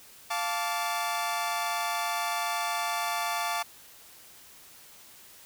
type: chord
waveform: sawtooth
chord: D minor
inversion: first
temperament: equal with one note detuned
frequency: 698.5 / 880 / 1157.1 Hz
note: F5 / A5 / D6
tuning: 0 / 0 / -26 cents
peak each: -29 dBFS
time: 0.3-3.63 s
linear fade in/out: 10 ms
effects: white hiss -52 dBFS RMS until 5.45 s